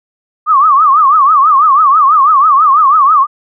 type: tone with vibrato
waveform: sine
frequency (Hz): 1173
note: D6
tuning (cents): -2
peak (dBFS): -4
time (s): 0.46-3.27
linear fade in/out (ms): 50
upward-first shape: triangle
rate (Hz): 6.1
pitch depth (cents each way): 200
effects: none